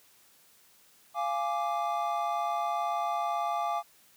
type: chord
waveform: triangle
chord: D diminished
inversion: first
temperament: equal with one note detuned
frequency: 692.4 / 830.6 / 1174.7 Hz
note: F5 / Ab5 / D6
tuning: -15 / 0 / 0 cents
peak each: -30 / -31 / -31 dBFS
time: 1.14-3.83 s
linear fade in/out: 50 ms
effects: white hiss -61 dBFS RMS until 4.16 s + high-pass 80 Hz 12 dB/octave